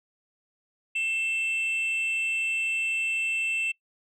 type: tone with frequency modulation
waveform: sine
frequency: 2668 Hz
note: E7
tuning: 20 cents sharp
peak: -22 dBFS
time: 0.95-3.72 s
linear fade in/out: 10 ms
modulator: 522 Hz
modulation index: 0.24
effects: noise-tail reverb RT60 0.1 s tail -25 dB re dry + tanh soft clip ceiling -24 dBFS